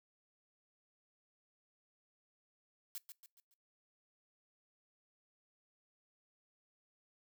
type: noise with echo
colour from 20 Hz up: blue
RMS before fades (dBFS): -44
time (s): 2.95-2.98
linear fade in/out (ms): 0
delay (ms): 140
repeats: 4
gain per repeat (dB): -7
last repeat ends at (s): 3.54
effects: noise-tail reverb RT60 0.2 s tail -23 dB re dry